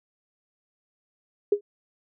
sine tone with exponential decay, 410 Hz, G#4, 22 cents flat, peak -13 dBFS, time 1.52-1.61 s, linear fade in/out 5 ms, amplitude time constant 19 ms, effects none

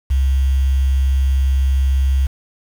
sine tone with quantisation, 66.9 Hz, C2, 39 cents sharp, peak -12 dBFS, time 0.1-2.27 s, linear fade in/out 10 ms, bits 6, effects none

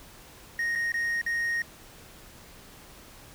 triangle tone with dropouts, 1864.7 Hz, A#6, in tune, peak -24 dBFS, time 0.59-1.62 s, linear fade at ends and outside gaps 2 ms, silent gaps 0.753-0.757 / 0.92-0.941 / 1.215-1.263 s, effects pink hiss -50 dBFS RMS until 3.34 s

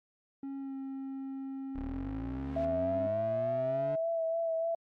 triangle tone with pitch glide, 273.7 to 269.2 Hz, C#4 to C4, -22 to +49 cents, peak -35 dBFS, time 0.43-3.07 s, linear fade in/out 2 ms, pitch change -29 cents, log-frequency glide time 0.58-0.75 s
25% pulse linear sweep, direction up, 32.7 to 146.83 Hz, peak -35 dBFS, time 1.75-3.96 s, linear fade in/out 10 ms
white noise with exponential growth, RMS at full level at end -42 dBFS, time 2.09-2.65 s, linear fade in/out 0 ms, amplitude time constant 120 ms
sine tone with vibrato, 659.3 Hz, E5, in tune, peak -29 dBFS, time 2.56-4.75 s, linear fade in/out 5 ms, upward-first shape sine, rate 3.4 Hz, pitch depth 24 cents each way
effects low-pass 2000 Hz 12 dB/octave + Opus 48 kbps

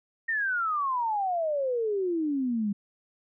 sine exponential sweep, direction down, 1864.7 to 197.5 Hz, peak -25 dBFS, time 0.28-2.73 s, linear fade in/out 10 ms, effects none

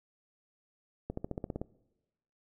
accelerating click train, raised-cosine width 2 ms, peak -22 dBFS, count 9, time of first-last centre 1.1-1.615 s, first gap 74 ms, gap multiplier 0.96, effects noise-tail reverb RT60 1.0 s tail -22 dB re dry

